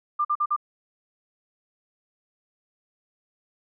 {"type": "tone bursts", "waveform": "sine", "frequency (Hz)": 1194, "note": "D6", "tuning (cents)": 28, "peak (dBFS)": -20, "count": 4, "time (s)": [0.19, 0.564], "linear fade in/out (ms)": 10, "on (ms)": 59, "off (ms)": 46, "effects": []}